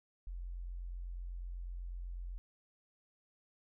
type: tone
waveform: sine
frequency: 44.04 Hz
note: F1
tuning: 15 cents sharp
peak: -40 dBFS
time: 0.27-2.38 s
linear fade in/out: 0 ms
effects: none